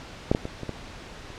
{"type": "clicks", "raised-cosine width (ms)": 2, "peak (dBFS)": [-6, -9, -18, -20, -17, -27], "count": 6, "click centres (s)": [0.315, 0.349, 0.454, 0.633, 0.693, 1.303], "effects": ["pink hiss -42 dBFS RMS until 1.38 s", "low-pass 5000 Hz 12 dB/octave"]}